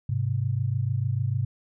sine tone pair together, 103.3 / 130.04 Hz, G#2 / C3, -9 / -10 cents, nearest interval major third, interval 399 cents, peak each -26 dBFS, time 0.09-1.45 s, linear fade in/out 5 ms, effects none

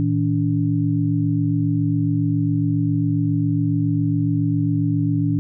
sine tone cluster, 111.9 / 159.2 / 287 Hz, A2 / D#3 / D4, +30 / +40 / -40 cents, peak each -21 dBFS, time 0-5.39 s, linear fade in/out 0 ms, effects none

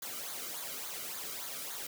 white noise with flanger, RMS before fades -41 dBFS, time 0.02-1.87 s, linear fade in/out 5 ms, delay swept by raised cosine 0.36 to 1.17 ms, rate 3.5 Hz, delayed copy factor -0.65, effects none

